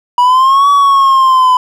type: linear two-way sweep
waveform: triangle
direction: up then down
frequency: 970 to 1140 to 1003 Hz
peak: -3 dBFS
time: 0.18-1.57 s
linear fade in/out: 2 ms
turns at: 0.7 s
effects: none